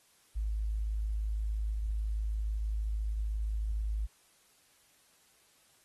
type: tone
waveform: sine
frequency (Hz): 53.1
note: G#1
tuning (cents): +39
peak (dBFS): -30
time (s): 0.35-4.07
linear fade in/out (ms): 20
effects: white hiss -66 dBFS RMS until 5.84 s + AAC 32 kbps